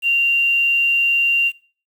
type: tone with quantisation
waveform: sine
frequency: 2771 Hz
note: F7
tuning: 14 cents flat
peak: -13 dBFS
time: 0.02-1.52 s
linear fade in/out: 50 ms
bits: 7
effects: noise-tail reverb RT60 0.4 s tail -19 dB re dry